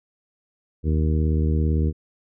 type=harmonic tone; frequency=77.78 Hz; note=D#2; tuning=in tune; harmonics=1 / 2 / 3 / 4 / 5 / 6; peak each=-19 / -25 / -29 / -31 / -33 / -35 dBFS; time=0.83-1.93 s; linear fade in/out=50 ms; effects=none